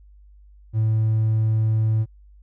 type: tone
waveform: triangle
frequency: 110 Hz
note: A2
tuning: in tune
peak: -14 dBFS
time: 0.73-2.06 s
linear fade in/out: 50 ms
effects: tanh soft clip ceiling -12 dBFS + added 50 Hz sine -46 dBFS peak until 2.42 s